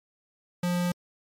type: tone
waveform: square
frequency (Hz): 176.7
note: F3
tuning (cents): +21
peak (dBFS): -25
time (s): 0.63-0.92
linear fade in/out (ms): 5
effects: MP3 64 kbps